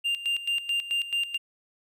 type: tone with tremolo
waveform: triangle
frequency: 2794 Hz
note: F7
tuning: in tune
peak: -22 dBFS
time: 0.04-1.38 s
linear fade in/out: 20 ms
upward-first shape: square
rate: 4.6 Hz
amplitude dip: 75%
effects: none